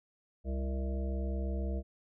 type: harmonic tone with a mistuned harmonic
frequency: 66 Hz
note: C2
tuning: 16 cents sharp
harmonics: 1 / 3 / 5 / 7 / 9 / 10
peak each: -32 / -41 / -45 / -46 / -47 / -49 dBFS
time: 0.44-1.83 s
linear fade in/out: 50 ms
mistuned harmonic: 5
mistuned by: +16 cents
effects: none